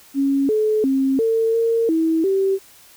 sine tone with pitch steps, 275.7 / 430.4 / 268.4 / 451.1 / 458.1 / 323.5 / 387.2 Hz, C#4 / A4 / C4 / A4 / A#4 / E4 / G4, -9 / -38 / +44 / +43 / -30 / -32 / -21 cents, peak -15 dBFS, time 0.14-2.59 s, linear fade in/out 50 ms, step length 350 ms, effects white hiss -48 dBFS RMS until 2.96 s

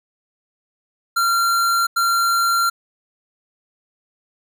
square tone bursts at uneven times, 1375 Hz, F6, 27 cents flat, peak -16 dBFS, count 2, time 1.16-1.87 / 1.96-2.7 s, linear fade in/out 10 ms, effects none

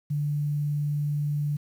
sine tone with quantisation, 146.83 Hz, D3, in tune, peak -24 dBFS, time 0.1-1.57 s, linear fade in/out 10 ms, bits 9, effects none

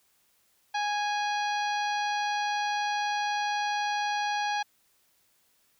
harmonic tone with a mistuned harmonic, 828 Hz, G#5, 5 cents flat, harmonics 1 / 2 / 3 / 4 / 5 / 6 / 7, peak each -28 / -34 / -38 / -40 / -42 / -44 / -45 dBFS, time 0.74-4.63 s, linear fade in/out 10 ms, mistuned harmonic 6, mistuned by -67 cents, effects white hiss -68 dBFS RMS until 5.79 s

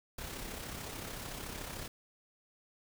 pink noise with amplitude modulation, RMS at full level -41 dBFS, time 0.18-1.88 s, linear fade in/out 5 ms, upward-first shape sine, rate 33.6 Hz, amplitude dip 45%, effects none

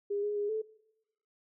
sine tone with pitch steps, 405.9 / 415.4 / 411 / 436.8 Hz, G#4 / G#4 / G#4 / A4, -40 / 0 / -18 / -13 cents, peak -30 dBFS, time 0.1-0.62 s, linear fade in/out 10 ms, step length 130 ms, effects noise-tail reverb RT60 0.8 s tail -20 dB re dry

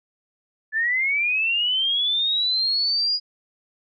sine linear sweep, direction up, 1723 to 4915 Hz, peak -19 dBFS, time 0.72-3.2 s, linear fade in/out 50 ms, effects none

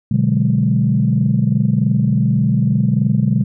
sine chord, G# half-diminished seventh, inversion first, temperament equal, 123.47 / 146.83 / 185 / 207.7 Hz, B2 / D3 / F#3 / G#3, 0 / 0 / 0 / 0 cents, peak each -16 / -17 / -19 / -17 dBFS, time 0.11-3.44 s, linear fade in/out 5 ms, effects tanh soft clip ceiling -3 dBFS

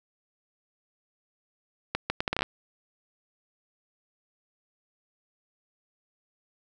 accelerating click train, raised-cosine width 0.3 ms, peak -10 dBFS, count 10, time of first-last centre 1.95-2.43 s, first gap 150 ms, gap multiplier 0.7, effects none

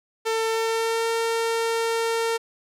sawtooth tone with pitch glide, 448.3 to 456.7 Hz, A4 to A#4, +32 to -36 cents, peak -18 dBFS, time 0.25-2.38 s, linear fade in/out 20 ms, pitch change +32 cents, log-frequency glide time 0.49-1.08 s, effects low-pass 11000 Hz 12 dB/octave

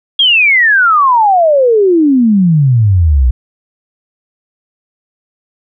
sine exponential sweep, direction down, 3322 to 58.7 Hz, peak -5 dBFS, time 0.19-3.31 s, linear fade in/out 5 ms, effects none

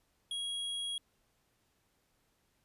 square tone, 3300 Hz, G#7, 12 cents flat, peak -36 dBFS, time 0.31-0.98 s, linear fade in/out 2 ms, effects pink hiss -75 dBFS RMS until 2.64 s + resampled to 32000 Hz

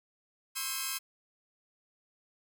5% pulse tone cluster, 1039 / 1086 / 1317 / 1599 / 2536 Hz, C6 / C#6 / E6 / G6 / D#7, -12 / -36 / -2 / +34 / +32 cents, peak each -29 dBFS, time 0.55-0.99 s, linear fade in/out 20 ms, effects none

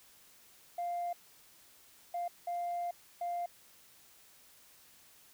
sine tone bursts at uneven times, 698.5 Hz, F5, in tune, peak -32 dBFS, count 4, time 0.78-1.13 / 2.14-2.28 / 2.47-2.91 / 3.21-3.46 s, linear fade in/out 5 ms, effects tanh soft clip ceiling -31 dBFS + white hiss -61 dBFS RMS until 5.33 s

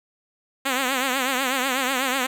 5% pulse tone with vibrato, 261.6 Hz, C4, in tune, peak -10 dBFS, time 0.65-2.27 s, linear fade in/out 10 ms, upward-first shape triangle, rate 8.1 Hz, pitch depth 120 cents each way, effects none

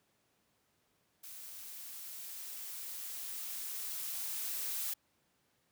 blue noise with level ramp, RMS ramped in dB -49 to -37 dBFS, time 1.23-4.94 s, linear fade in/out 10 ms, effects pink hiss -75 dBFS RMS until 5.71 s + high-pass 100 Hz 12 dB/octave

